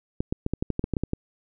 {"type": "clicks", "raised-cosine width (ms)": 3, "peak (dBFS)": -12, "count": 12, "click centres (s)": [0.205, 0.325, 0.464, 0.536, 0.625, 0.703, 0.794, 0.841, 0.937, 0.968, 1.036, 1.134], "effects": []}